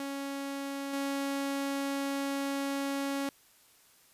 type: tone with level steps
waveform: sawtooth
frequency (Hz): 277.2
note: C#4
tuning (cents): 0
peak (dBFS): -31 / -27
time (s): 0-3.29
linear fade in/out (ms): 2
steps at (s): 0.93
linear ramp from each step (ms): 5
effects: white hiss -62 dBFS RMS until 4.13 s + resampled to 32000 Hz